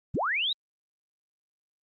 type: linear sweep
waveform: sine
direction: up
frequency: 63.9 to 3938 Hz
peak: -25 dBFS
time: 0.14-0.53 s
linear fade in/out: 5 ms
effects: Opus 32 kbps